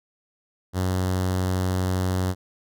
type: tone with notch filter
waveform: sawtooth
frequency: 92.5 Hz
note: F#2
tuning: in tune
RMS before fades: -24 dBFS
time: 0.73-2.35 s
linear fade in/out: 50 ms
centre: 2400 Hz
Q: 1.7
effects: none